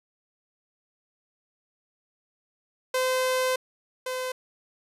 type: tone pair in turn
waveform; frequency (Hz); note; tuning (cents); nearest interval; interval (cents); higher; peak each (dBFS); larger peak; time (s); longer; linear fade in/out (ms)
sawtooth; 514 / 511.6; C5 / C5; -31 / -39; unison; 8; first; -19 / -25; first; 2.94-3.56 / 4.06-4.32; first; 5
effects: resampled to 32000 Hz